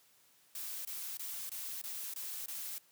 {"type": "noise bursts", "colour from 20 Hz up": "blue", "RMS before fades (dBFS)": -42, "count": 7, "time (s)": [0.55, 2.782], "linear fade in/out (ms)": 2, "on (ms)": 300, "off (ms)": 22, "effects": ["white hiss -67 dBFS RMS until 2.91 s", "high-pass 80 Hz 12 dB/octave"]}